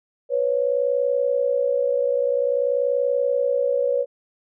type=tone pair together; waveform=sine; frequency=493.9 / 554.4 Hz; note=B4 / C#5; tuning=0 / 0 cents; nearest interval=major second; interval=200 cents; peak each=-21 dBFS; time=0.29-4.06 s; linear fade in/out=50 ms; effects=none